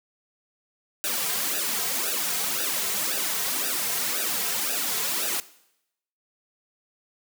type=noise with flanger; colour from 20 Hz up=white; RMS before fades=-27 dBFS; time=1.04-5.4 s; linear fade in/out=0 ms; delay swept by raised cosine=0.92 to 3.52 ms; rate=1.9 Hz; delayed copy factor=-0.95; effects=noise-tail reverb RT60 0.8 s tail -18 dB re dry + high-pass 200 Hz 12 dB/octave